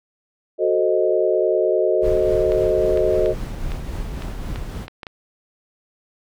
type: chord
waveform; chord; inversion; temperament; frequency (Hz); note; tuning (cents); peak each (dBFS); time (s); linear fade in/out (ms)
sine; F# diminished seventh; none; equal; 370 / 440 / 523.3 / 622.3; F#4 / A4 / C5 / Eb5; 0 / 0 / 0 / 0; -20 / -21 / -23 / -20; 0.58-3.35; 50
type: noise with tremolo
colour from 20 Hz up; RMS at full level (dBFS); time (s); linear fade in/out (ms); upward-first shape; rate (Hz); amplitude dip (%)
brown; -26; 2.01-4.88; 50; triangle; 3.7; 35
type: clicks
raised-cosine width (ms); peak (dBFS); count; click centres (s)
0.3; -17; 9; 2.52 / 2.974 / 3.26 / 3.719 / 4.222 / 4.559 / 4.881 / 5.032 / 5.068
effects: none